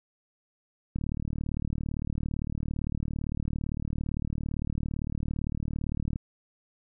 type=click train; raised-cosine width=5 ms; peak=-19 dBFS; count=197; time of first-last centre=0.96-6.159 s; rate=37.7 Hz; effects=none